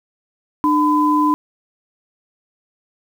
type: tone pair together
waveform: sine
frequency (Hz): 300 / 1009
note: D4 / B5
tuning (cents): +37 / +37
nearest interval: octave + major sixth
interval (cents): 2100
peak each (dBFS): -15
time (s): 0.64-1.34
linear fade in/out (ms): 0
effects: 7-bit